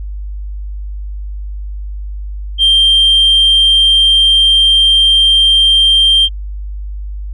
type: tone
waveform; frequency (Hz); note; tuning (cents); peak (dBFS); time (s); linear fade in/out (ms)
sine; 3170; G7; +19; -4; 2.58-6.29; 50
effects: tanh soft clip ceiling -3 dBFS + added 50 Hz sine -20 dBFS peak until 7.33 s